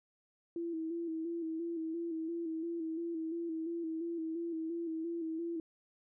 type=tone with vibrato; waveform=sine; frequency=330 Hz; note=E4; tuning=2 cents sharp; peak=-35 dBFS; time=0.56-5.6 s; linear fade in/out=2 ms; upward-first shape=square; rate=2.9 Hz; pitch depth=43 cents each way; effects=none